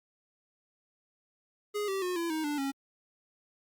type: tone with pitch steps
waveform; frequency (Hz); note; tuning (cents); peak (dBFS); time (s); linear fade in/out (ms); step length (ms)
square; 415.3 / 387.5 / 361.5 / 337.3 / 314.7 / 293.7 / 274; G#4 / G4 / F#4 / E4 / D#4 / D4 / C#4; 0 / -20 / -40 / +40 / +20 / 0 / -20; -31; 1.74-2.72; 20; 140
effects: Opus 48 kbps